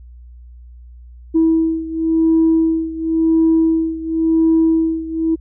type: beating tone pair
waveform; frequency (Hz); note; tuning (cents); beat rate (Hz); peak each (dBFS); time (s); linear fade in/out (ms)
sine; 324.2 / 325.14; E4 / E4; -29 / -24; 0.94; -13 / -16; 1.34-5.36; 20
effects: tanh soft clip ceiling -6 dBFS + added 60 Hz sine -36 dBFS peak until 5.4 s